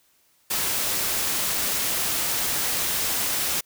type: noise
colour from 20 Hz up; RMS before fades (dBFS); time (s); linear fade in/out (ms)
white; -25; 0.5-3.61; 10
effects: white hiss -63 dBFS RMS until 3.65 s